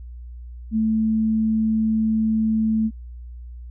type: tone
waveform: sine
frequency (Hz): 220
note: A3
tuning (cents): 0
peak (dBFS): -17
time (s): 0.71-2.91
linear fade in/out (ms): 50
effects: added 60 Hz sine -34 dBFS peak until 3.7 s